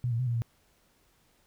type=tone with pitch steps; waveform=sine; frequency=122.9 / 115.6 / 127.6 / 118.6 / 116.2 Hz; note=B2 / A#2 / C3 / A#2 / A#2; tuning=-8 / -14 / -43 / +30 / -5 cents; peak=-26 dBFS; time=0.04-0.42 s; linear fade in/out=0 ms; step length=76 ms; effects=pink hiss -67 dBFS RMS until 1.46 s